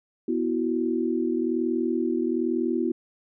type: chord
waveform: sine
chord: B suspended fourth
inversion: none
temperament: just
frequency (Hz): 246.9 / 329.3 / 370.4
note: B3 / E4 / F#4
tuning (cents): 0 / -2 / +2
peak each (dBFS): -27 / -26 / -28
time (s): 0.28-2.92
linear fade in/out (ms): 5
effects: none